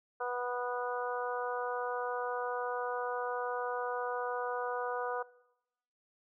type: harmonic tone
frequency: 245.9 Hz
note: B3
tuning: 7 cents flat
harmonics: 2 / 3 / 4 / 5 / 6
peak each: -37 / -39 / -40 / -41 / -42 dBFS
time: 0.2-5.23 s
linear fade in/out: 10 ms
effects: noise-tail reverb RT60 0.9 s tail -21 dB re dry